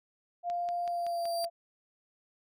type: tone with pitch glide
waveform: sine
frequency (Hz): 699 to 681.1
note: F5 to F5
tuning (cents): +1 to -44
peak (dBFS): -30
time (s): 0.43-1.5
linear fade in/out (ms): 50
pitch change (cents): -45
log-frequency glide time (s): 0.82-1.29
type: click train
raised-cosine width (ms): 0.2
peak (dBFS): -29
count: 6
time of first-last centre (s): 0.5-1.443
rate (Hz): 5.3
type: tone with exponential growth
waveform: sawtooth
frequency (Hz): 4699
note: D8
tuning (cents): 0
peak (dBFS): -33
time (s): 0.53-1.45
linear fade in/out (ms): 1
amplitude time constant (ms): 200
effects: none